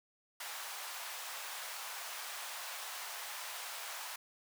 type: high-pass noise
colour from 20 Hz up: pink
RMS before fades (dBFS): -44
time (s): 0.4-4.16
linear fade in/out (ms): 5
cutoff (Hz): 740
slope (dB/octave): 24
effects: none